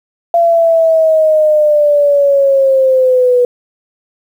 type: linear sweep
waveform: sine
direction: down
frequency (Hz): 684 to 488.5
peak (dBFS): -6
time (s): 0.34-3.45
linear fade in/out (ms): 2
effects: 7-bit